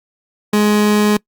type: tone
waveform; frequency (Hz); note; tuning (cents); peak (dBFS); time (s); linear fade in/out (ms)
30% pulse; 209.4; G#3; +15; -8; 0.53-1.17; 5
effects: noise-tail reverb RT60 0.1 s tail -25 dB re dry + Opus 48 kbps